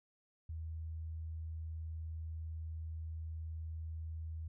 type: tone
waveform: sine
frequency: 80.3 Hz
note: E2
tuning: 45 cents flat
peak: -40 dBFS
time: 0.49-4.48 s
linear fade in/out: 5 ms
effects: none